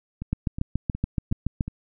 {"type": "two click trains", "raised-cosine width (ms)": 5, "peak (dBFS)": [-11, -19], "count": [10, 5], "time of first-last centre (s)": [[0.33, 1.608], [0.22, 1.68]], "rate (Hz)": [7.04, 2.74], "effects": []}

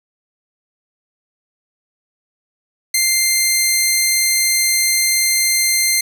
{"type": "tone", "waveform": "10% pulse", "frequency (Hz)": 2093, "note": "C7", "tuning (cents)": 0, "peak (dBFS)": -4, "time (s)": [2.94, 6.01], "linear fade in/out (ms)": 5, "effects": []}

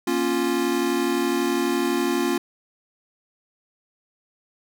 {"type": "chord", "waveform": "square", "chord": "Bb minor", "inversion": "none", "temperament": "equal with one note detuned", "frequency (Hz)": [237.4, 277.2, 349.2], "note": ["Bb3", "Db4", "F4"], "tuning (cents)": [32, 0, 0], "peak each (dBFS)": [-28, -26, -24], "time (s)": [0.07, 2.38], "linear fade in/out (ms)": 5, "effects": []}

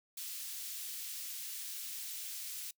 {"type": "high-pass noise", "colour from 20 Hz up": "white", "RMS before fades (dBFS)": -43, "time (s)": [0.17, 2.71], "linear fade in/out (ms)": 5, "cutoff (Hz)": 2900, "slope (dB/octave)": 12, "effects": ["noise-tail reverb RT60 0.1 s tail -24 dB re dry"]}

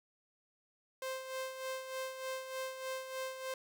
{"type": "tone with tremolo", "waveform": "sawtooth", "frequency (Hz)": 523.3, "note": "C5", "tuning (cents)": 0, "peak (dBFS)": -33, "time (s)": [1.02, 3.54], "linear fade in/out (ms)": 2, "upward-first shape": "sine", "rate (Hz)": 3.3, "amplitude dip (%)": 60, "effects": []}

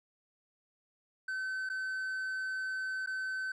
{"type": "tone with dropouts", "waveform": "triangle", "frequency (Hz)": 1529, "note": "G6", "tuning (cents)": -44, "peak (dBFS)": -32, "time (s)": [1.28, 3.52], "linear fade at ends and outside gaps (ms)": 5, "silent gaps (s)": [[1.691, 1.698], [3.062, 3.072]], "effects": ["resampled to 24000 Hz"]}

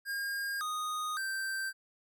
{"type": "tone with pitch steps", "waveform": "square", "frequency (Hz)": [1616, 1240, 1564], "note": ["G#6", "D#6", "G6"], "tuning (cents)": [-48, -6, -4], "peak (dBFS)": -34, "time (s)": [0.05, 1.73], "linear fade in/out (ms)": 50, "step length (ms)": 560, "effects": []}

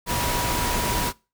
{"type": "tone in noise", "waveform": "sine", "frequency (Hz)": 968, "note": "B5", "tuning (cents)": -35, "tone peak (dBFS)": -28, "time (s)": [0.06, 1.13], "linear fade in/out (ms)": 50, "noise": "pink", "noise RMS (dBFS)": -25, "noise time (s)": [0.06, 1.13], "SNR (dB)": -6, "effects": ["noise-tail reverb RT60 0.3 s tail -23 dB re dry"]}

